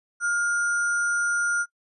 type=tone with sample-and-hold; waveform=sine; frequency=1415 Hz; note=F6; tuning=22 cents sharp; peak=-21 dBFS; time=0.2-1.66 s; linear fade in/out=50 ms; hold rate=7350 Hz; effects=noise-tail reverb RT60 0.1 s tail -22 dB re dry + resampled to 24000 Hz